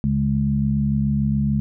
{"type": "tone cluster", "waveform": "sine", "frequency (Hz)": [72.5, 142.7, 209.7], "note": ["D2", "D3", "G#3"], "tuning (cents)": [-22, -49, 17], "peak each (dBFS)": [-26, -21, -20], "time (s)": [0.04, 1.6], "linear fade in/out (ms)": 0, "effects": []}